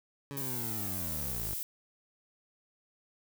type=linear sweep; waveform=20% pulse; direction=down; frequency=142.7 to 46.77 Hz; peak=-34 dBFS; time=0.31-1.54 s; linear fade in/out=0 ms
type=noise; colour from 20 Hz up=violet; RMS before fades=-37 dBFS; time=0.37-1.63 s; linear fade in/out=0 ms
effects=none